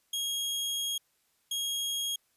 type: tone bursts at uneven times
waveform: sawtooth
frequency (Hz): 3276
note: G#7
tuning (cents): -24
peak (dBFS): -27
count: 2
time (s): 0.13-0.98 / 1.51-2.16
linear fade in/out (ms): 5
effects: white hiss -72 dBFS RMS until 2.36 s + resampled to 32000 Hz